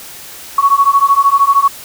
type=beating tone pair; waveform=sine; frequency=1109 / 1122 Hz; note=C#6 / C#6; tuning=0 / +21 cents; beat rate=13 Hz; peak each=-10 dBFS; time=0.58-1.68 s; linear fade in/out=5 ms; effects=white hiss -32 dBFS RMS until 1.84 s